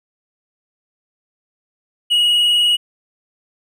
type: tone with vibrato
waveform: triangle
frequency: 2900 Hz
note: F#7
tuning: 35 cents flat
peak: -10 dBFS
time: 2.1-2.77 s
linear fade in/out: 20 ms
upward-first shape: sine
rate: 20 Hz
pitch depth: 24 cents each way
effects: none